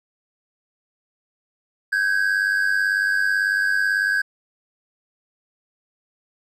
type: tone pair together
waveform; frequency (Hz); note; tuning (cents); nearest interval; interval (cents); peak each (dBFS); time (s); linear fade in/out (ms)
triangle; 1546 / 1644.1; G6 / G#6; -24 / -18; minor second; 106; -19; 1.92-4.22; 10
effects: none